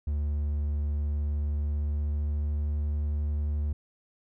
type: tone with pitch glide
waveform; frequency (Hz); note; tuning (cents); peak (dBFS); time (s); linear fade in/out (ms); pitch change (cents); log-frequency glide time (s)
triangle; 73.42 to 74.06; D2 to D2; 0 to +15; -24; 0.07-3.73; 5; +15; 1.37-2.71
effects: none